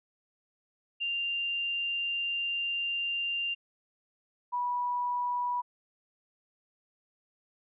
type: tone pair in turn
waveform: sine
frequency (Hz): 2788 / 977.5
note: F7 / B5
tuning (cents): -4 / -18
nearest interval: octave + tritone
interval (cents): 1814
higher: first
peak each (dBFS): -29 / -28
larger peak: second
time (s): 1-3.55 / 4.52-5.62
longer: first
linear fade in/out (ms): 20
effects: none